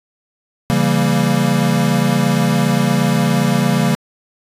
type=chord; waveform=square; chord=C# diminished seventh; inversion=none; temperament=equal with one note detuned; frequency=138.59 / 167.99 / 196 / 233.1 Hz; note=C#3 / E3 / G3 / Bb3; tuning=0 / +33 / 0 / 0 cents; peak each=-19 dBFS; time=0.7-3.95 s; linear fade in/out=0 ms; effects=resampled to 32000 Hz